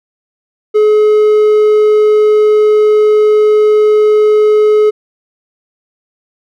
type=tone; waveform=triangle; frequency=425.2 Hz; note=G#4; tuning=41 cents sharp; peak=-3 dBFS; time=0.74-4.91 s; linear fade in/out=20 ms; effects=none